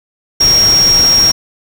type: tone in noise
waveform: sine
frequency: 5588 Hz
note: F8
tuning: in tune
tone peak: -6 dBFS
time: 0.4-1.32 s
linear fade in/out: 10 ms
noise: pink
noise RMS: -19 dBFS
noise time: 0.4-1.32 s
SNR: +10 dB
effects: none